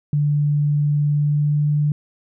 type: tone with pitch glide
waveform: sine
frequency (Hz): 146.83 to 148.11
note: D3 to D3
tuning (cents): 0 to +15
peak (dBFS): -15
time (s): 0.13-1.92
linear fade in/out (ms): 2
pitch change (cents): +15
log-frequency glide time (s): 1.12-1.67
effects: none